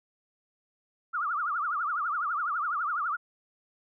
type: tone with vibrato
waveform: sine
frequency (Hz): 1282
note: E6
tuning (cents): -49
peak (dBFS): -27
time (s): 1.13-3.17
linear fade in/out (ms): 20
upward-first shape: triangle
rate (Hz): 12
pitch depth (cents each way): 230
effects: none